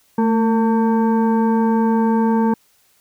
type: tone with frequency modulation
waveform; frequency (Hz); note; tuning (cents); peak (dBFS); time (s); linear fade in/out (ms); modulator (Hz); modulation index
sine; 222.4; A3; +19; -13; 0.18-2.54; 5; 679; 0.81
effects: white hiss -58 dBFS RMS until 3 s